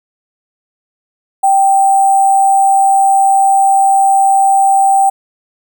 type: tone with sample-and-hold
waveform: sine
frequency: 781 Hz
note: G5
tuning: 7 cents flat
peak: -6 dBFS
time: 1.43-5.1 s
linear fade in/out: 10 ms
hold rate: 8820 Hz
effects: none